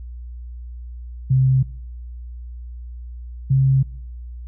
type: tone pair in turn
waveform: sine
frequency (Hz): 131.3 / 134.14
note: C3 / C3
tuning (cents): +6 / +43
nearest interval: unison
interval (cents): 37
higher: second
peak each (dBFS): -12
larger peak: neither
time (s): 1.3-1.63 / 3.5-3.83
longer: neither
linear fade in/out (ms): 10
effects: noise-tail reverb RT60 0.7 s tail -24 dB re dry + added 60 Hz sine -31 dBFS peak until 4.47 s